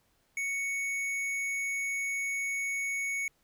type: tone with hard clipping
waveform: sine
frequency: 2222 Hz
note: C#7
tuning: 4 cents sharp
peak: -32 dBFS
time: 0.37-3.28 s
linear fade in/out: 2 ms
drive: 10 dB
effects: pink hiss -71 dBFS RMS until 3.43 s